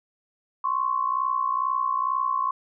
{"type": "tone pair together", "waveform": "sine", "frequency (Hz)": [1046.5, 1108.7], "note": ["C6", "C#6"], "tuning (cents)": [0, 0], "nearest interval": "minor second", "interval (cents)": 100, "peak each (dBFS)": [-25, -25], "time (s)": [0.64, 2.51], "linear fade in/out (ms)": 5, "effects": []}